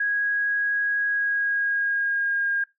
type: tone with pitch glide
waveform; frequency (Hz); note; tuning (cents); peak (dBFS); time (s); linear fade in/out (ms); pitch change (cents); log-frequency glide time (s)
sine; 1652 to 1618; G#6 to G#6; -10 to -46; -21; 0-2.64; 5; -36; 1.03-2.5
effects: noise-tail reverb RT60 0.2 s tail -21 dB re dry